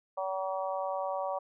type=harmonic tone; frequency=190 Hz; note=F#3; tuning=46 cents sharp; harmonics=3 / 4 / 5 / 6; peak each=-34 / -36 / -38 / -40 dBFS; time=0.17-1.39 s; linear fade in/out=10 ms; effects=none